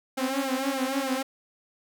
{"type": "tone with flanger", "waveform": "sawtooth", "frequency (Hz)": 267.4, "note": "C4", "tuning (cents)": 38, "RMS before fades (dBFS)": -28, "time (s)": [0.17, 1.23], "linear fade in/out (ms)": 10, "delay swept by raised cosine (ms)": [1.3, 6.2], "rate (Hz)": 3.4, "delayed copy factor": 1, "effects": []}